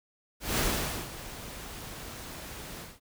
pink noise with ADSR envelope, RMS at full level -27 dBFS, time 0.4-3 s, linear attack 170 ms, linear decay 510 ms, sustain -15 dB, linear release 200 ms, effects none

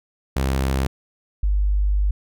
sawtooth / sine tone pair in turn, 66.6 / 50.01 Hz, C2 / G1, +31 / +35 cents, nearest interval perfect fourth, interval 496 cents, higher first, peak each -15 / -16 dBFS, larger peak first, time 0.36-0.87 / 1.43-2.11 s, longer second, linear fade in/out 5 ms, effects none

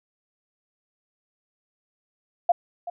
sine tone with echo, 698 Hz, F5, 1 cent flat, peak -14 dBFS, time 2.49-2.52 s, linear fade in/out 5 ms, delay 380 ms, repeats 1, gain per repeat -15 dB, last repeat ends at 2.9 s, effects none

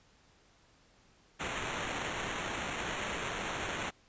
violet noise with sample-and-hold, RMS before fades -37 dBFS, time 1.39-3.91 s, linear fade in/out 20 ms, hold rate 4900 Hz, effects pink hiss -65 dBFS RMS until 4.08 s + resampled to 16000 Hz

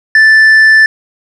sine tone with tanh clipping, 1760 Hz, A6, in tune, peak -3 dBFS, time 0.15-0.86 s, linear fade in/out 2 ms, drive 4 dB, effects none

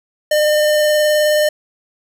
square tone with vibrato, 604 Hz, D5, 48 cents sharp, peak -12 dBFS, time 0.31-1.49 s, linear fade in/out 5 ms, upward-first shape triangle, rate 19 Hz, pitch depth 13 cents each way, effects none

